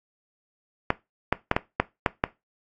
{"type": "clicks", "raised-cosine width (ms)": 0.5, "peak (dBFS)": -4, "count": 7, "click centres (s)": [0.904, 1.326, 1.514, 1.565, 1.8, 2.062, 2.239], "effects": ["noise-tail reverb RT60 0.2 s tail -18 dB re dry", "AAC 32 kbps"]}